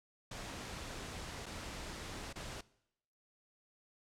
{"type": "noise with dropouts", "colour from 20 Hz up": "pink", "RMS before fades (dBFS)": -45, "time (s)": [0.31, 2.61], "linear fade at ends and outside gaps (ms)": 5, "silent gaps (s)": [[1.459, 1.463], [2.329, 2.357]], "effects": ["noise-tail reverb RT60 0.8 s tail -21 dB re dry", "low-pass 8000 Hz 12 dB/octave"]}